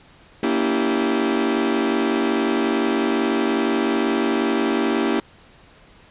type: chord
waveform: 40% pulse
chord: A# diminished seventh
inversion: none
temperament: equal with one note detuned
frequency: 233.1 / 284 / 329.6 / 392 Hz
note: A#3 / C#4 / E4 / G4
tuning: 0 / +42 / 0 / 0 cents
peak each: -23 dBFS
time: 0.43-5.2 s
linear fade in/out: 2 ms
effects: pink hiss -50 dBFS RMS until 6.1 s + resampled to 8000 Hz

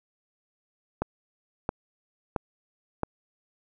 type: click train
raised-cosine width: 1 ms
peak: -12 dBFS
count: 4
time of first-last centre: 1.02-3.033 s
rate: 1.49 Hz
effects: none

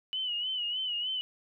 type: tone with vibrato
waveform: sine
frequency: 2960 Hz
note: F#7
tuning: in tune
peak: -30 dBFS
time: 0.13-1.21 s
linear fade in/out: 0 ms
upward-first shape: sine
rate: 3.3 Hz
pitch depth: 71 cents each way
effects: none

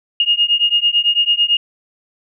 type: beating tone pair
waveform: sine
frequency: 2845 / 2854 Hz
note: F7 / F7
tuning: +31 / +37 cents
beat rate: 9 Hz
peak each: -15 dBFS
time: 0.2-1.57 s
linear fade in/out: 2 ms
effects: none

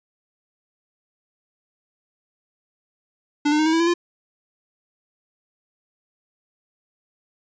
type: tone with pitch steps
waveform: square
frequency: 293.7 / 302 / 310.4 / 319.2 / 328.1 / 337.4 / 346.9 Hz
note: D4 / D4 / D#4 / D#4 / E4 / E4 / F4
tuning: 0 / +48 / -4 / +44 / -8 / +40 / -12 cents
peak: -17 dBFS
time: 3.45-3.94 s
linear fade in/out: 10 ms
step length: 70 ms
effects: resampled to 16000 Hz

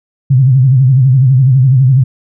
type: tone with vibrato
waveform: sine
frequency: 130.81 Hz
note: C3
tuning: in tune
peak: -4 dBFS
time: 0.3-2.04 s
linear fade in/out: 10 ms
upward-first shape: sine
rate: 12 Hz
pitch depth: 110 cents each way
effects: none

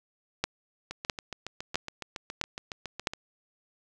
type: two click trains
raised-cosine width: 0.2 ms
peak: -19 / -9 dBFS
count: 17 / 5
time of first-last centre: 0.91-3.135 / 0.44-3.072 s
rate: 7.19 / 1.52 Hz
effects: none

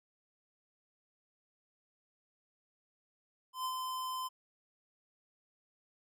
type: tone with ADSR envelope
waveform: square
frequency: 1028 Hz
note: C6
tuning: 31 cents flat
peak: -34 dBFS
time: 3.53-4.29 s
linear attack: 120 ms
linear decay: 64 ms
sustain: -3 dB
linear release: 24 ms
effects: none

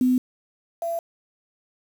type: tone pair in turn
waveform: sine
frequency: 253 / 674 Hz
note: B3 / E5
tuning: +42 / +38 cents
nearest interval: octave + perfect fourth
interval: 1696 cents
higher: second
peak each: -16 / -24 dBFS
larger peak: first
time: 0.01-0.18 / 0.82-0.99 s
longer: neither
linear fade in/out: 2 ms
effects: 7-bit

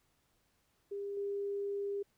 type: tone with level steps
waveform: sine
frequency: 401.7 Hz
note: G4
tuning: 42 cents sharp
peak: -37 / -34 dBFS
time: 0.91-2.03 s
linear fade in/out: 10 ms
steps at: 1.17 s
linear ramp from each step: 2 ms
effects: pink hiss -75 dBFS RMS until 2.17 s

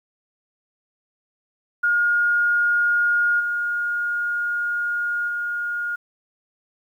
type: tone with level steps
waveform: sine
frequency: 1426 Hz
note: F6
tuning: 36 cents sharp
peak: -16 / -21 / -23 dBFS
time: 1.83-5.96 s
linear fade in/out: 10 ms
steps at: 3.39 / 5.27 s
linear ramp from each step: 20 ms
effects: 9-bit

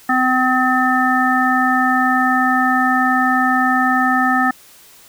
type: harmonic tone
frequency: 255.8 Hz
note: C4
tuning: 39 cents flat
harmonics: 1 / 3 / 5 / 7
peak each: -18 / -18 / -18 / -18 dBFS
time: 0.09-4.51 s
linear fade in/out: 5 ms
effects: white hiss -45 dBFS RMS until 5.08 s

